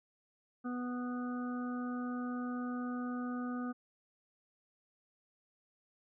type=harmonic tone; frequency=246.9 Hz; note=B3; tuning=in tune; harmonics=1 / 2 / 3 / 5 / 6; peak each=-36 / -49 / -50 / -46 / -51 dBFS; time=0.64-3.73 s; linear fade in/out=20 ms; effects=none